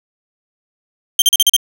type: tone bursts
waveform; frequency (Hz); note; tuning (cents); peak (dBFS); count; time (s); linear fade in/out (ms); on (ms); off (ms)
sawtooth; 3160; G7; +13; -4; 6; 1.19-1.565; 2; 30; 39
effects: none